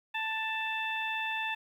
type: harmonic tone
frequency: 883 Hz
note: A5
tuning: 6 cents sharp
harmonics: 1 / 2 / 3 / 4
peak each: -36 / -36 / -35 / -41 dBFS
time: 0.14-1.55 s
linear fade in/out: 10 ms
effects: 10-bit